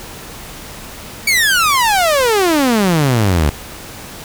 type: exponential sweep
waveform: sawtooth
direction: down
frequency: 2304 to 69.3 Hz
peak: -7 dBFS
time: 1.27-3.5 s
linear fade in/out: 5 ms
effects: pink hiss -32 dBFS RMS until 4.24 s